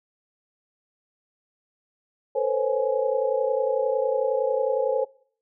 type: tone cluster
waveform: sine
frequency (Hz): 448.6 / 506 / 537 / 838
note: A4 / B4 / C5 / G#5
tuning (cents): +34 / +42 / +45 / +15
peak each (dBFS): -27 / -26 / -24 / -32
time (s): 2.35-5.05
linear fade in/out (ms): 10
effects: noise-tail reverb RT60 0.5 s tail -22 dB re dry